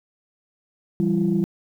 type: tone cluster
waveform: sine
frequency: 167.4 / 195.3 / 338.8 Hz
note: E3 / G3 / E4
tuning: +27 / -6 / +48 cents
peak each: -23 / -20 / -23 dBFS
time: 1-1.44 s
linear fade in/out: 0 ms
effects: tanh soft clip ceiling -10 dBFS + 9-bit